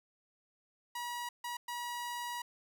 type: tone bursts at uneven times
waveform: sawtooth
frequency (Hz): 963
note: B5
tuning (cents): -44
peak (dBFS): -34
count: 3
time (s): 0.95-1.29 / 1.44-1.57 / 1.68-2.42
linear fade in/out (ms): 5
effects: none